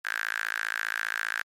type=tone with high-pass filter; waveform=sawtooth; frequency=55 Hz; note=A1; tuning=in tune; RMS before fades=-31 dBFS; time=0.04-1.43 s; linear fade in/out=20 ms; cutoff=1600 Hz; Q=8.9; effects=MP3 64 kbps